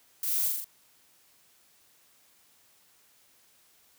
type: noise with echo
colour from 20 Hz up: violet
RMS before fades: -31 dBFS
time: 0.23-0.48 s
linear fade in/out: 2 ms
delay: 41 ms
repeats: 4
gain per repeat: -2 dB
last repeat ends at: 0.644 s
effects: white hiss -63 dBFS RMS until 3.98 s + high-pass 60 Hz 12 dB/octave